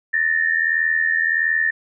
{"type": "tone pair together", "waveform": "sine", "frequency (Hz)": [1760, 1841.5], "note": ["A6", "A#6"], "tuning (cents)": [0, -22], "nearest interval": "minor second", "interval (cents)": 78, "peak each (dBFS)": -19, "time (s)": [0.13, 1.71], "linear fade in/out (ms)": 10, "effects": []}